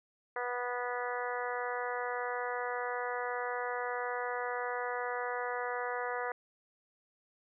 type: harmonic tone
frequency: 245.3 Hz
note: B3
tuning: 12 cents flat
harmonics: 2 / 3 / 4 / 5 / 6 / 7 / 8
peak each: -38 / -40 / -41 / -42 / -43 / -43 / -44 dBFS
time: 0.36-6.32 s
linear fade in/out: 2 ms
effects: none